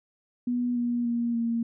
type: tone with pitch steps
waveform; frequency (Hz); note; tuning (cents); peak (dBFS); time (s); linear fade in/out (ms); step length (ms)
sine; 244.3 / 240.1 / 236 / 231.9; B3 / B3 / A#3 / A#3; -19 / -49 / +22 / -9; -24; 0.47-1.63; 5; 290
effects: none

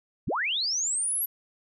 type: linear sweep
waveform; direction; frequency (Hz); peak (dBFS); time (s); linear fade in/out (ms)
sine; up; 31.72 to 11840; -25; 0.27-1.26; 10
effects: none

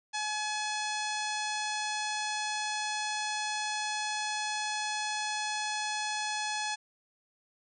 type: harmonic tone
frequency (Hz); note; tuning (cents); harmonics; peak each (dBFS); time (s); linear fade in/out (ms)
849; G#5; +38; 1 / 2 / 3 / 4 / 5 / 6 / 7 / 8 / 10; -35 / -38 / -40 / -41 / -42 / -43 / -43 / -44 / -45; 0.13-6.76; 20
effects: none

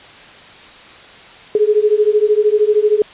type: beating tone pair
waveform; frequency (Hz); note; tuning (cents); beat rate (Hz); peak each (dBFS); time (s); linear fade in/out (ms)
sine; 415.8 / 428.8; G#4 / A4; +2 / -45; 13; -13; 1.55-3.02; 2
effects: white hiss -39 dBFS RMS until 3.13 s + resampled to 8000 Hz

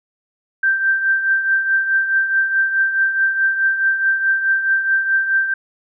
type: tone with tremolo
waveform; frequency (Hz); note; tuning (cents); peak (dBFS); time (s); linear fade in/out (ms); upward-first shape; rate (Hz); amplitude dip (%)
sine; 1568; G6; 0; -11; 0.63-5.54; 5; triangle; 4.7; 65
effects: none

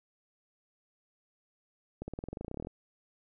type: accelerating click train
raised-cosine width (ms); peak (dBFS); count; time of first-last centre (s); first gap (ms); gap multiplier
2; -25; 18; 2.02-2.671; 60; 0.94
effects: none

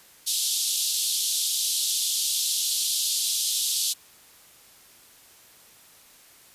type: band-pass noise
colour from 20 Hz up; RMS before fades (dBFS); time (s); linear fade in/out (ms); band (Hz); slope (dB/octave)
pink; -26; 0.26-3.94; 20; 3300 to 13000; 48
effects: white hiss -53 dBFS RMS until 6.54 s + resampled to 32000 Hz

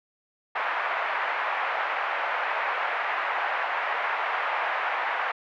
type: band-pass noise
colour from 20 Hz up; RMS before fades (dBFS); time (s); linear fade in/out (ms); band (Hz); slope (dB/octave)
pink; -28; 0.55-5.32; 10; 710 to 2200; 24
effects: none

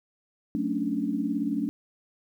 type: chord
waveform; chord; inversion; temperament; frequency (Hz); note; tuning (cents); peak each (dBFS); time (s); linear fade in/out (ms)
sine; D major seventh; first; just; 183.54 / 220.2 / 275.3 / 293.7; F#3 / A3 / C#4 / D4; -14 / +2 / -12 / 0; -35 / -30 / -30 / -30; 0.55-1.69; 0
effects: 10-bit

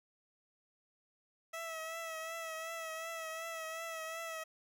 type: tone with vibrato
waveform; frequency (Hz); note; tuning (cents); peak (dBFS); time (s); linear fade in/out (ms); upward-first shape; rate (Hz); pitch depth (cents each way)
15% pulse; 651; E5; -22; -34; 1.53-4.44; 10; triangle; 2.7; 42
effects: none

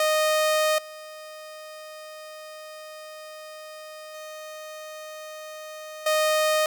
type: tone with level steps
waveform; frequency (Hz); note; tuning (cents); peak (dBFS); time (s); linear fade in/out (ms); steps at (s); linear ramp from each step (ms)
sawtooth; 619; D#5; -9; -16 / -35 / -33 / -16; 0-6.66; 2; 0.78 / 4.14 / 6.06; 5
effects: 9-bit

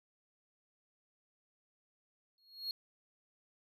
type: tone with exponential growth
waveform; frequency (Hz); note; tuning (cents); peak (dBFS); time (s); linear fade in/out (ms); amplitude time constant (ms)
triangle; 4298; C8; +46; -32; 2.38-2.71; 1; 70
effects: none

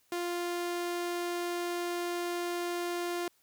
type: tone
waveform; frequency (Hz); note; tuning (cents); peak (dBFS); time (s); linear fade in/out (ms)
sawtooth; 349.2; F4; 0; -28; 0.12-3.28; 2
effects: white hiss -69 dBFS RMS until 3.42 s

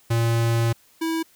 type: tone pair in turn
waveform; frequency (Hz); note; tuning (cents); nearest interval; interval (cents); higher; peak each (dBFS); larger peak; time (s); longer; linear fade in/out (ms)
square; 115.7 / 325.6; A#2 / E4; -13 / -21; octave + tritone; 1792; second; -19 / -23; first; 0.1-0.73 / 1.01-1.23; first; 10
effects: white hiss -57 dBFS RMS until 1.35 s

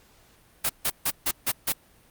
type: noise bursts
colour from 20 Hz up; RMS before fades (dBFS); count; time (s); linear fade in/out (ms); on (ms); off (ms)
white; -24; 6; 0.64-1.726; 10; 56; 150
effects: pink hiss -58 dBFS RMS until 2.1 s + Opus 48 kbps

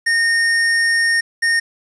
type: tone pair in turn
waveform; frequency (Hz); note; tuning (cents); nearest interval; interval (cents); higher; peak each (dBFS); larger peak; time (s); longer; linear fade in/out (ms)
square; 1840 / 1840; A#6 / A#6; -23 / -23; unison; 0; neither; -14; neither; 0.06-1.21 / 1.42-1.6; first; 10
effects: resampled to 22050 Hz + 8-bit

